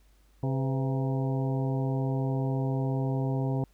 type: harmonic tone with a mistuned harmonic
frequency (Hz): 134.1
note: C3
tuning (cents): +43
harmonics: 1 / 2 / 3 / 4 / 5 / 6 / 7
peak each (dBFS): -27 / -33 / -37 / -39 / -41 / -43 / -44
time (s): 0.43-3.64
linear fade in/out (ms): 2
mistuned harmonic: 4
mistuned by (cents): -81
effects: added 50 Hz sine -59 dBFS peak until 3.73 s + pink hiss -68 dBFS RMS until 3.73 s